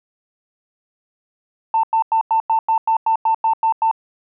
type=tone bursts; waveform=sine; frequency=894 Hz; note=A5; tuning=27 cents sharp; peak=-12 dBFS; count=12; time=1.74-3.913 s; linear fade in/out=2 ms; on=94 ms; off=95 ms; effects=tanh soft clip ceiling -8 dBFS